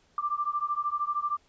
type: beating tone pair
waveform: sine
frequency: 1174.7 / 1187.7 Hz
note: D6 / D6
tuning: 0 / +19 cents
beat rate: 13 Hz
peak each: -30 dBFS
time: 0.18-1.37 s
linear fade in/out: 2 ms
effects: pink hiss -65 dBFS RMS until 1.48 s + resampled to 16000 Hz